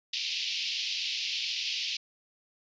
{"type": "band-pass noise", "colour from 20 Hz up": "pink", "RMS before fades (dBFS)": -33, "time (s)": [0.13, 1.97], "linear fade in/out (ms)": 5, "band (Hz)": [2500, 5400], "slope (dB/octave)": 48, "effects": ["resampled to 16000 Hz"]}